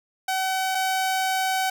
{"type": "tone pair in turn", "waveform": "sawtooth", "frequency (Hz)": [758, 758], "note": ["F#5", "F#5"], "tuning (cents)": [42, 42], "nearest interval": "unison", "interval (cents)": 0, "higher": "neither", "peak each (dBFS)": [-19, -18], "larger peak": "second", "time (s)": [[0.28, 0.75], [0.75, 1.7]], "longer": "second", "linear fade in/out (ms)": 5, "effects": []}